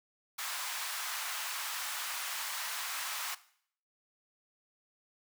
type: high-pass noise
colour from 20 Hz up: pink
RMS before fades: -38 dBFS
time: 0.38-3.35 s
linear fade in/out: 10 ms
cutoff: 940 Hz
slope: 24 dB/octave
effects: noise-tail reverb RT60 0.6 s tail -17 dB re dry